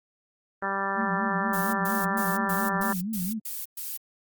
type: harmonic tone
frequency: 196 Hz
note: G3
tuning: in tune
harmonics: 1 / 2 / 3 / 4 / 5 / 6 / 7 / 8 / 9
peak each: -37 / -37 / -37 / -34 / -32 / -32 / -34 / -38 / -32 dBFS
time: 0.62-2.93 s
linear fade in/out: 5 ms
type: tone with vibrato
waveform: sine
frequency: 199.5 Hz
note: G3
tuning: 31 cents sharp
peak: -28 dBFS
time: 0.96-3.4 s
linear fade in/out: 20 ms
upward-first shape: sine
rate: 4.3 Hz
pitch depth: 210 cents each way
type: noise bursts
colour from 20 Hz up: violet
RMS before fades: -34 dBFS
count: 8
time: 1.53-3.97 s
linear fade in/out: 5 ms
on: 200 ms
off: 120 ms
effects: Opus 24 kbps